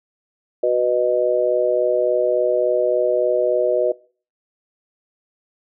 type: chord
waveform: sine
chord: B major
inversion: second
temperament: just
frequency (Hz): 370.4 / 493.9 / 617.4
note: F#4 / B4 / D#5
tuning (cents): +2 / 0 / -14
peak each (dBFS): -21 / -19 / -18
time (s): 0.63-3.92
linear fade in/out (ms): 5
effects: noise-tail reverb RT60 0.4 s tail -22 dB re dry